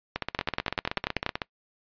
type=two click trains; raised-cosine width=0.3 ms; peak=-12 / -9 dBFS; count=21 / 10; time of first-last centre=0.16-1.418 / 0.39-1.264 s; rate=15.9 / 10.3 Hz; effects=noise-tail reverb RT60 0.1 s tail -23 dB re dry + resampled to 11025 Hz